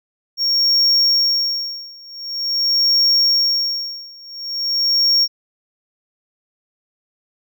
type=tone with tremolo; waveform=triangle; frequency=5540 Hz; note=F8; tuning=15 cents flat; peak=-10 dBFS; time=0.37-5.28 s; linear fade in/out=50 ms; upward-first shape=sine; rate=0.46 Hz; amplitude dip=95%; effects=none